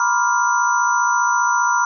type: tone cluster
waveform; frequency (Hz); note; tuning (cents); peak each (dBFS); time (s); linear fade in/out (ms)
sine; 965 / 1020 / 1170 / 1401 / 5970; B5 / C6 / D6 / F6 / F#8; -40 / -44 / -7 / +5 / +15; -18 / -23 / -25 / -19 / -26; 0-1.85; 2
effects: none